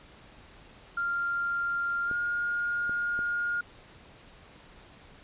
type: tone with pitch glide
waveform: sine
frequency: 1393 to 1422.3 Hz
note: F6 to F6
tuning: -5 to +31 cents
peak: -27 dBFS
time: 0.97-3.61 s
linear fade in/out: 5 ms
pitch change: +36 cents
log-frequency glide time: 2.06-2.12 s
type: clicks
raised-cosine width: 2 ms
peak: -28 dBFS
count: 3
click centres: 2.113 / 2.895 / 3.191 s
effects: pink hiss -53 dBFS RMS until 5.23 s + resampled to 8000 Hz